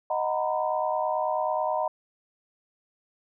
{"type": "chord", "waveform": "sine", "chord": "B major seventh", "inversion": "first", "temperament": "equal with one note detuned", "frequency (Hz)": [622.3, 740, 932.3, 1001.6], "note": ["D#5", "F#5", "A#5", "B5"], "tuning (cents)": [0, 0, 0, 24], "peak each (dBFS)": [-28, -30, -30, -32], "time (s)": [0.1, 1.88], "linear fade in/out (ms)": 5, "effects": []}